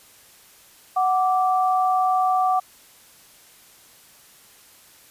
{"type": "tone pair together", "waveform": "sine", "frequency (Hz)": [743, 1169.6], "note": ["F#5", "D6"], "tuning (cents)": [7, -7], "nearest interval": "minor sixth", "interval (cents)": 786, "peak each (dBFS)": [-18, -23], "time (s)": [0.96, 2.6], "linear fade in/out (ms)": 10, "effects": ["white hiss -51 dBFS RMS until 5.1 s", "resampled to 32000 Hz"]}